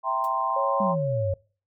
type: chord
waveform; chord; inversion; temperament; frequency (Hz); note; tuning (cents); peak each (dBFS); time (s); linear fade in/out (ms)
sine; C dominant seventh; first; equal; 659.3 / 784 / 932.3 / 1046.5; E5 / G5 / Bb5 / C6; 0 / 0 / 0 / 0; -31 / -29 / -30 / -25; 0.03-0.96; 50
type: noise with exponential decay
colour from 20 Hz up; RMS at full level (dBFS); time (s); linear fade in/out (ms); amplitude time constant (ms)
blue; -41; 0.24-0.33; 1; 18
type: tone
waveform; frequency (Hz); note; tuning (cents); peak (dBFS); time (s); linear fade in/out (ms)
sine; 552; C#5; -7; -25; 0.56-1.34; 5
type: exponential sweep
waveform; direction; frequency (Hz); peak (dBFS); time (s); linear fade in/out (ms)
sine; down; 209.1 to 89.9; -25; 0.8-1.34; 5
effects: noise-tail reverb RT60 0.4 s tail -24 dB re dry + MP3 96 kbps